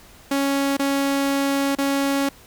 sawtooth tone with dropouts, 277.2 Hz, C#4, in tune, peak -15 dBFS, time 0.31-2.29 s, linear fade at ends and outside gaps 5 ms, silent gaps 0.769-0.794 / 1.752-1.784 s, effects pink hiss -48 dBFS RMS until 2.46 s

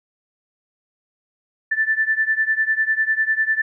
sine beating tone pair, 1760 / 1770 Hz, A6 / A6, 0 / +10 cents, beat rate 10 Hz, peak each -19 / -21 dBFS, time 1.71-3.62 s, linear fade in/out 10 ms, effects none

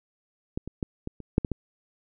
clicks, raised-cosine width 3 ms, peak -16 / -23 / -15 / -19 / -27 / -6 / -14 / -15 dBFS, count 8, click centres 0.575 / 0.676 / 0.828 / 1.074 / 1.203 / 1.381 / 1.448 / 1.517 s, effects none

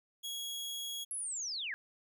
sawtooth tone, 3322 Hz, G#7, in tune, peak -35 dBFS, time 0.23-1.05 s, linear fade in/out 20 ms
sine linear sweep, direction down, 11180 to 1568 Hz, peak -36 dBFS, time 1.11-1.74 s, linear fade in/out 0 ms
effects none

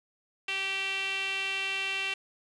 sawtooth tone with band-pass filter, 388.1 Hz, G4, 17 cents flat, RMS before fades -32 dBFS, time 0.48-2.14 s, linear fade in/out 5 ms, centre 2700 Hz, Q 5.4, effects resampled to 22050 Hz + 8-bit

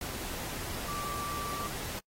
sine tone in noise, 1166 Hz, D6, 13 cents flat, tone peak -36 dBFS, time 0.88-1.67 s, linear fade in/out 2 ms, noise pink, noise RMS -39 dBFS, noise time 0.01-1.99 s, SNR 0 dB, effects noise-tail reverb RT60 0.1 s tail -24 dB re dry + AAC 48 kbps

